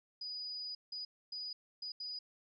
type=tone bursts at uneven times; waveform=sine; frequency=4940 Hz; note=D#8; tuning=13 cents flat; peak=-40 dBFS; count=5; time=0.21-0.75 / 0.92-1.05 / 1.32-1.53 / 1.82-1.92 / 2-2.19 s; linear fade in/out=5 ms; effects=none